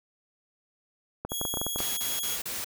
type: clicks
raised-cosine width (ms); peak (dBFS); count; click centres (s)
1; -18; 10; 1.25 / 1.319 / 1.414 / 1.452 / 1.54 / 1.572 / 1.615 / 1.666 / 1.76 / 1.804
type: tone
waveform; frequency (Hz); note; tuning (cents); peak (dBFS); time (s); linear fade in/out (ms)
10% pulse; 3322; G#7; 0; -22; 1.29-2.39; 50
type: noise bursts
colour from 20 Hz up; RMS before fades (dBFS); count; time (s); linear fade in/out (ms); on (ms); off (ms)
white; -34; 4; 1.78-2.645; 5; 190; 35
effects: none